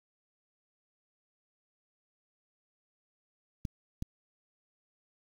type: clicks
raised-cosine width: 5 ms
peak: -22 dBFS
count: 2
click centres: 3.652 / 4.024 s
effects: 8-bit